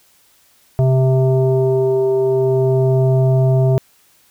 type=tone with frequency modulation; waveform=sine; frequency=130.81 Hz; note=C3; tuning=in tune; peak=-11 dBFS; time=0.79-3.78 s; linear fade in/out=0 ms; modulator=262 Hz; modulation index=1.6; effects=white hiss -54 dBFS RMS until 4.3 s